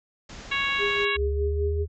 pink low-pass noise, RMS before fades -42 dBFS, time 0.29-1.05 s, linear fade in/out 5 ms, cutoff 7300 Hz, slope 96 dB/octave
harmonic tone, 554.4 Hz, C#5, in tune, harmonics 2 / 3 / 4 / 5 / 6 / 7, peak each -31 / -30 / -28 / -29 / -36 / -34 dBFS, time 0.51-1.17 s, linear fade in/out 10 ms
sine tone with tremolo, 407.6 Hz, G#4, 32 cents flat, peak -24 dBFS, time 0.78-1.86 s, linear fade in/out 50 ms, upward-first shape sine, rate 4.9 Hz, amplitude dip 55%
sine linear sweep, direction up, 69.3 to 80.4 Hz, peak -24 dBFS, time 1.15-1.88 s, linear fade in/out 50 ms
effects none

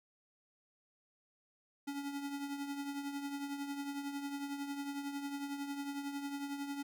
square tone with tremolo, 281.9 Hz, C#4, 29 cents sharp, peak -37 dBFS, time 1.87-6.83 s, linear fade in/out 10 ms, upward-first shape triangle, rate 11 Hz, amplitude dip 60%, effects none

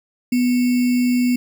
sine tone with sample-and-hold, 246.9 Hz, B3, in tune, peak -14 dBFS, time 0.32-1.36 s, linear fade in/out 5 ms, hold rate 2450 Hz, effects none

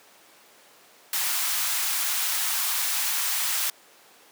white high-pass noise, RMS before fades -26 dBFS, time 1.13-3.7 s, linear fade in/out 2 ms, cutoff 810 Hz, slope 24 dB/octave, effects pink hiss -53 dBFS RMS until 4.31 s + high-pass 400 Hz 12 dB/octave

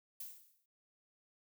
violet noise with exponential decay, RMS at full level -43 dBFS, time 0.2-0.66 s, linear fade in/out 5 ms, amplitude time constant 98 ms, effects none

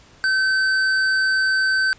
square tone, 1538 Hz, G6, 33 cents flat, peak -17 dBFS, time 0.24-1.93 s, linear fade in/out 0 ms, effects pink hiss -50 dBFS RMS until 1.98 s + resampled to 16000 Hz

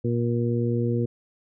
harmonic tone, 118.6 Hz, A#2, 30 cents sharp, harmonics 1 / 2 / 3 / 4, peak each -24 / -27 / -29 / -30 dBFS, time 0.04-1.06 s, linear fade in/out 10 ms, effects none

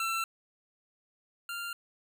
25% pulse tone pair in turn, 1343 / 1392.3 Hz, E6 / F6, +32 / -6 cents, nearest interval minor second, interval 62 cents, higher second, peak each -26 / -32 dBFS, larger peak first, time 0-0.24 / 1.49-1.73 s, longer neither, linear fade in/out 2 ms, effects none

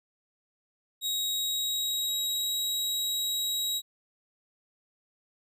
sawtooth tone with pitch glide, 3800 to 3835 Hz, A#7 to A#7, +33 to +48 cents, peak -25 dBFS, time 1.01-3.82 s, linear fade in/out 50 ms, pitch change +15 cents, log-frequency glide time 1.33-2.51 s, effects none

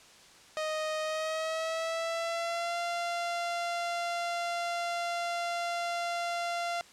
sawtooth tone with pitch glide, 622.3 to 690.5 Hz, D#5 to F5, 0 to -20 cents, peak -27 dBFS, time 0.57-6.81 s, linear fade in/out 0 ms, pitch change +180 cents, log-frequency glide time 1.02-2.78 s, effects white hiss -55 dBFS RMS until 6.92 s + low-pass 7000 Hz 12 dB/octave

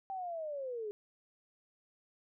sine linear sweep, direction down, 784 to 404 Hz, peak -37 dBFS, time 0.1-0.91 s, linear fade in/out 0 ms, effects none

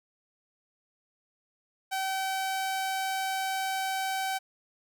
sawtooth tone, 767 Hz, G5, 38 cents flat, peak -25 dBFS, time 1.91-4.39 s, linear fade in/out 20 ms, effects none

